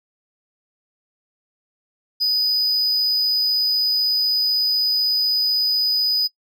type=tone; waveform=triangle; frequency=4978 Hz; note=D#8; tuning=in tune; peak=-15 dBFS; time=2.2-6.28 s; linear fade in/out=20 ms; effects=noise-tail reverb RT60 0.1 s tail -24 dB re dry